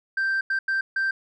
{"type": "tone bursts at uneven times", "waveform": "sine", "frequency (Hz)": 1568, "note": "G6", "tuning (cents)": 0, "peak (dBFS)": -19, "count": 4, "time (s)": [[0.17, 0.41], [0.5, 0.59], [0.68, 0.81], [0.96, 1.11]], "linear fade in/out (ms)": 5, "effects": ["tanh soft clip ceiling -20 dBFS"]}